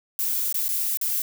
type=noise with dropouts; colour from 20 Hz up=violet; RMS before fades=-25 dBFS; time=0.19-1.22 s; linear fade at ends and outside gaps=1 ms; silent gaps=0.526-0.543 / 0.682-0.689 / 0.972-1.013 s; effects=none